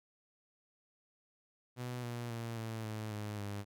sawtooth tone with pitch steps, 123.47 / 119.54 / 115.74 / 112.05 / 108.48 / 105.03 / 101.69 Hz, B2 / A#2 / A#2 / A2 / A2 / G#2 / G#2, 0 / +44 / -12 / +32 / -24 / +20 / -36 cents, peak -35 dBFS, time 1.76-3.65 s, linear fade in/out 50 ms, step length 270 ms, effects none

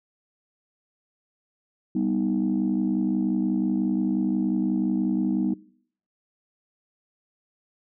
sine chord, G augmented, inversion none, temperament equal with one note detuned, 196 / 246.9 / 312.7 Hz, G3 / B3 / D#4, 0 / 0 / +9 cents, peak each -25 dBFS, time 1.95-5.54 s, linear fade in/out 5 ms, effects noise-tail reverb RT60 0.6 s tail -21 dB re dry + tanh soft clip ceiling -15 dBFS

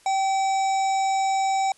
harmonic tone with a mistuned harmonic, 766 Hz, G5, 40 cents flat, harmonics 1 / 3 / 5 / 7 / 9 / 10, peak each -20 / -34 / -39 / -41 / -39 / -41 dBFS, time 0.06-1.72 s, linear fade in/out 2 ms, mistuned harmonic 1, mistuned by +19 cents, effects white hiss -56 dBFS RMS until 1.77 s + resampled to 24000 Hz

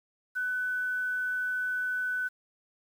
sine tone, 1499 Hz, F#6, 22 cents sharp, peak -28 dBFS, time 0.35-2.29 s, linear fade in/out 20 ms, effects 9-bit

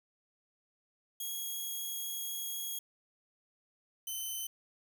5% pulse tone pair in turn, 3308 / 3053 Hz, G#7 / G7, -8 / -46 cents, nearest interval minor second, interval 138 cents, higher first, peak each -28 dBFS, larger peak neither, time 1.2-2.79 / 4.07-4.47 s, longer first, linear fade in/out 5 ms, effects 10-bit

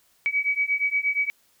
sine beating tone pair, 2269 / 2277.5 Hz, C#7 / C#7, +40 / +46 cents, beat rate 8.5 Hz, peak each -25 / -24 dBFS, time 0.26-1.3 s, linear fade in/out 0 ms, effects white hiss -63 dBFS RMS until 1.6 s

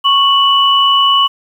sine tone pair together, 1105.8 / 2960 Hz, C#6 / F#7, -5 / 0 cents, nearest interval octave + perfect fourth, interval 1705 cents, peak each -10 dBFS, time 0.04-1.28 s, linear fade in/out 20 ms, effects 7-bit

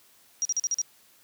sine tone bursts, 5720 Hz, F8, 41 cents sharp, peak -23 dBFS, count 6, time 0.42-0.816 s, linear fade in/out 0 ms, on 31 ms, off 42 ms, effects white hiss -59 dBFS RMS until 1.23 s + high-pass 60 Hz 12 dB/octave

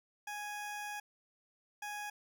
20% pulse tone bursts at uneven times, 830.6 Hz, G#5, in tune, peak -35 dBFS, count 2, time 0.27-1 / 1.82-2.1 s, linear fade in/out 5 ms, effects none

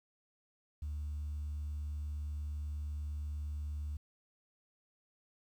sine tone, 74.3 Hz, D2, 21 cents sharp, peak -35 dBFS, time 0.82-3.97 s, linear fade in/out 5 ms, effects tanh soft clip ceiling -34 dBFS + 11-bit

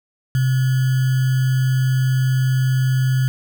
sine tone with sample-and-hold, 130 Hz, C3, 11 cents flat, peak -14 dBFS, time 0.35-3.28 s, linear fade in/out 0 ms, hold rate 1575 Hz, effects none

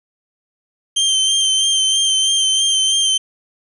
sawtooth tone with vibrato, 3136 Hz, G7, in tune, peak -10 dBFS, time 0.96-3.18 s, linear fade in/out 10 ms, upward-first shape sine, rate 3.1 Hz, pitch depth 26 cents each way, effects resampled to 24000 Hz + 8-bit

